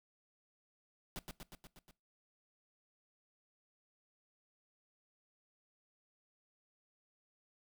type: noise with echo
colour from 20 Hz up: pink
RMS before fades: -43 dBFS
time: 1.16-1.19 s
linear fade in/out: 0 ms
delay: 120 ms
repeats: 6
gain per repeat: -3 dB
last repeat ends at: 1.91 s
effects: noise-tail reverb RT60 0.3 s tail -21 dB re dry